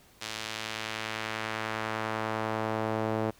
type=tone with band-pass filter sweep; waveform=sawtooth; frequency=110 Hz; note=A2; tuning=in tune; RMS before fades=-33 dBFS; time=0.21-3.31 s; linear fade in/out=10 ms; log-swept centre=4400 to 540 Hz; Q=0.88; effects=pink hiss -59 dBFS RMS until 3.39 s